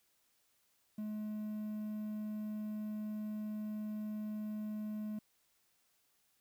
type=tone with quantisation; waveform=triangle; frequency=212.8 Hz; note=G#3; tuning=42 cents sharp; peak=-36 dBFS; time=0.98-5.19 s; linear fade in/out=5 ms; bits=11; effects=white hiss -75 dBFS RMS until 6.4 s